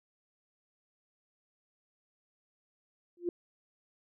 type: tone with exponential growth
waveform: sine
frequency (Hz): 349.2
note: F4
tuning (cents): 0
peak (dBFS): -25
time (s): 3.17-3.29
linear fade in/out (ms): 2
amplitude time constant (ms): 26
effects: none